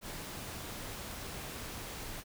pink noise, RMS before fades -43 dBFS, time 0.01-2.24 s, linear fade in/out 50 ms, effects none

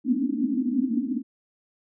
pink band-pass noise, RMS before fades -25 dBFS, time 0.04-1.23 s, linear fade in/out 50 ms, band 230 to 290 Hz, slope 96 dB/octave, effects none

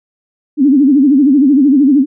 sine tone with vibrato, 277.6 Hz, C#4, 3 cents sharp, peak -5 dBFS, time 0.57-2.06 s, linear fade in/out 50 ms, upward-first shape sine, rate 13 Hz, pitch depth 150 cents each way, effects none

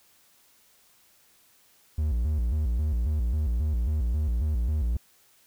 triangle tone with vibrato, 66.8 Hz, C2, 36 cents sharp, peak -21 dBFS, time 1.98-4.97 s, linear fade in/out 5 ms, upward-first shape square, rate 3.7 Hz, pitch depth 230 cents each way, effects white hiss -61 dBFS RMS until 5.46 s

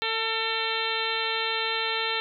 harmonic tone with a mistuned harmonic, 449.2 Hz, A4, 36 cents sharp, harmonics 1 / 2 / 3 / 4 / 5 / 6 / 7 / 8 / 9, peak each -34 / -34 / -34 / -34 / -34 / -34 / -34 / -34 / -34 dBFS, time 0.02-2.2 s, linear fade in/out 0 ms, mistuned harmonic 2, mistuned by -18 cents, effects none

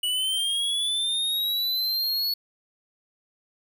square linear sweep, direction up, 2930 to 4407 Hz, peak -24 dBFS, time 0.03-2.34 s, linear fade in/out 5 ms, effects 9-bit

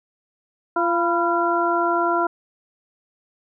harmonic tone with a mistuned harmonic, 343.7 Hz, F4, 28 cents flat, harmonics 1 / 2 / 3 / 4, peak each -23 / -23 / -23 / -23 dBFS, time 0.76-2.27 s, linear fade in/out 5 ms, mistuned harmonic 3, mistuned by -66 cents, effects none

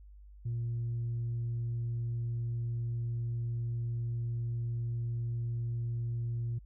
sine tone, 117.5 Hz, A#2, 14 cents sharp, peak -30 dBFS, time 0.45-6.59 s, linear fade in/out 10 ms, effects tanh soft clip ceiling -29 dBFS + added 50 Hz sine -50 dBFS peak until 6.65 s

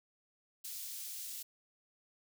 white high-pass noise, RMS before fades -44 dBFS, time 0.64-1.43 s, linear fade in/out 10 ms, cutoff 4000 Hz, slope 12 dB/octave, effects none

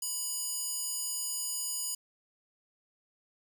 square tone with high-pass filter, 983 Hz, B5, 8 cents flat, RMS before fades -35 dBFS, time 0.02-1.95 s, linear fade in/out 5 ms, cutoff 7200 Hz, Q 1.8, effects none

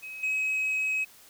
sine tone with level steps, 2549 Hz, D#7, 41 cents sharp, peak -37 / -23 dBFS, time 0.02-1.05 s, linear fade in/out 20 ms, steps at 0.23 s, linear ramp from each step 5 ms, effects tanh soft clip ceiling -24 dBFS + white hiss -54 dBFS RMS until 1.29 s

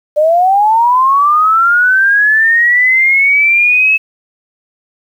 sine linear sweep, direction up, 587.3 to 2604 Hz, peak -6 dBFS, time 0.16-3.98 s, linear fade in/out 20 ms, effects 7-bit

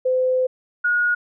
sine tone pair in turn, 512 / 1445.2 Hz, C5 / F#6, -38 / -41 cents, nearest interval octave + tritone, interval 1797 cents, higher second, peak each -16 dBFS, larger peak neither, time 0.05-0.47 / 0.84-1.15 s, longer first, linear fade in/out 10 ms, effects none

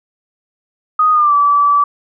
sine tone with pitch glide, 1244.5 to 1154.5 Hz, D#6 to D6, 0 to -30 cents, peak -8 dBFS, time 0.99-1.84 s, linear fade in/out 5 ms, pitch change -130 cents, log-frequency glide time 1.12-1.34 s, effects none

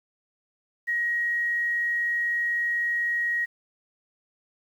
sine tone, 1892 Hz, A#6, 25 cents sharp, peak -23 dBFS, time 0.87-3.46 s, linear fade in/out 20 ms, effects 9-bit

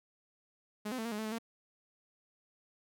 sawtooth tone with pitch steps, 210.5 / 256.6 / 222.8 / 233.4 / 209.8 / 219.4 / 216.1 / 229.1 Hz, G#3 / C4 / A3 / A#3 / G#3 / A3 / A3 / A#3, +24 / -34 / +22 / +2 / +18 / -5 / -31 / -30 cents, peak -32 dBFS, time 0.85-1.386 s, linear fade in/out 10 ms, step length 67 ms, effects none

